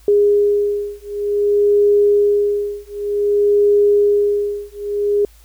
sine beating tone pair, 409.9 / 410.44 Hz, G#4 / G#4, -23 / -20 cents, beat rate 0.54 Hz, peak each -15 dBFS, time 0.08-5.25 s, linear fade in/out 2 ms, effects added 54 Hz sine -44 dBFS peak until 5.44 s + white hiss -52 dBFS RMS until 5.44 s

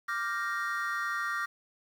triangle chord, G minor seventh, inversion second, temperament equal, 1174.7 / 1396.9 / 1568 / 1864.7 Hz, D6 / F6 / G6 / Bb6, 0 / 0 / 0 / 0 cents, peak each -33 / -33 / -38 / -33 dBFS, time 0.08-1.46 s, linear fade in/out 10 ms, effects tanh soft clip ceiling -18 dBFS + 9-bit

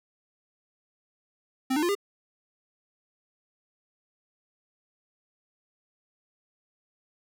square tone with pitch steps, 261.6 / 302.2 / 349.2 / 403.4 Hz, C4 / D4 / F4 / G4, 0 / +50 / 0 / +50 cents, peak -24 dBFS, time 1.7-1.952 s, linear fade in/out 10 ms, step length 63 ms, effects none

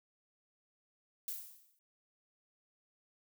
violet noise with exponential decay, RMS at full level -38 dBFS, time 1.28-1.79 s, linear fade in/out 1 ms, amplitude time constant 110 ms, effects none

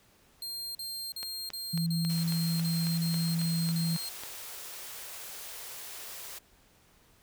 sawtooth tone bursts, 4200 Hz, C8, 6 cents sharp, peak -33 dBFS, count 10, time 0.42-4.089 s, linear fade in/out 2 ms, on 330 ms, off 41 ms
click train, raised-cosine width 0.2 ms, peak -23 dBFS, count 12, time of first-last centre 1.23-4.235 s, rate 3.66 Hz
sine tone, 166.1 Hz, E3, 13 cents sharp, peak -27 dBFS, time 1.73-3.97 s, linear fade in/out 10 ms
white high-pass noise, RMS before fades -43 dBFS, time 2.09-6.39 s, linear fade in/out 10 ms, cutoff 350 Hz, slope 48 dB/octave
effects pink hiss -63 dBFS RMS until 7.22 s

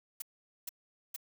blue noise bursts, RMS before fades -39 dBFS, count 3, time 0.2-1.163 s, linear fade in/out 5 ms, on 21 ms, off 450 ms, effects none

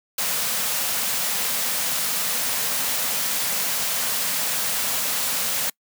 white band-stop noise, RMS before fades -24 dBFS, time 0.18-5.7 s, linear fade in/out 5 ms, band 280 to 430 Hz, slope 96 dB/octave, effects noise-tail reverb RT60 0.1 s tail -26 dB re dry + high-pass 150 Hz 12 dB/octave

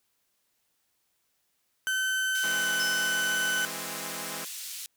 35% pulse tone with pitch glide, 1531 to 1509.9 Hz, G6 to F#6, -41 to +35 cents, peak -24 dBFS, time 1.87-3.65 s, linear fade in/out 0 ms, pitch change -24 cents, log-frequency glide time 2.37-2.71 s
white band-pass noise, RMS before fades -39 dBFS, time 2.35-4.86 s, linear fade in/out 0 ms, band 2900 to 12000 Hz, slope 12 dB/octave
5% pulse chord, E augmented, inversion none, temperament equal, 164.81 / 207.7 / 261.6 Hz, E3 / G#3 / B#3, 0 / 0 / 0 cents, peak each -30 dBFS, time 2.43-4.45 s, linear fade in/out 10 ms
sine tone with exponential decay, 5230 Hz, E8, 15 cents flat, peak -29 dBFS, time 2.8-3.54 s, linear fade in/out 0 ms, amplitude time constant 160 ms
effects white hiss -74 dBFS RMS until 4.96 s

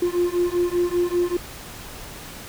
triangle beating tone pair, 349.2 / 354.3 Hz, F4 / F4, 0 / +25 cents, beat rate 5.1 Hz, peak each -19 / -19 dBFS, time 0.02-1.37 s, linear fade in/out 5 ms, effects tanh soft clip ceiling -13 dBFS + pink hiss -38 dBFS RMS until 2.48 s

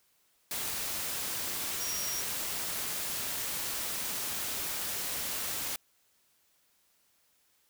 sine tone in noise, 5660 Hz, F8, 22 cents sharp, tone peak -36 dBFS, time 1.8-2.21 s, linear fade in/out 2 ms, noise white, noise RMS -35 dBFS, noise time 0.51-5.76 s, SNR -4 dB, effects white hiss -70 dBFS RMS until 7.69 s

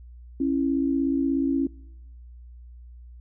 sine tone pair together, 272.9 / 329.6 Hz, C#4 / E4, -27 / 0 cents, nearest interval minor third, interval 327 cents, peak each -22 / -27 dBFS, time 0.4-1.67 s, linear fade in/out 5 ms, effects noise-tail reverb RT60 1.0 s tail -26 dB re dry + added 60 Hz sine -42 dBFS peak until 3.2 s

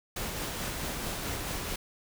pink noise with tremolo, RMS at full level -34 dBFS, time 0.16-1.76 s, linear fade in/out 5 ms, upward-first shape sine, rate 4.6 Hz, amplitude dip 25%, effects none

